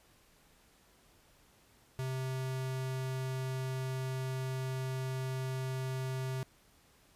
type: tone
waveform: square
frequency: 130.81 Hz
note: C3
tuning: in tune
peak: -35 dBFS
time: 1.99-6.43 s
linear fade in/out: 0 ms
effects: pink hiss -65 dBFS RMS until 7.15 s + resampled to 32000 Hz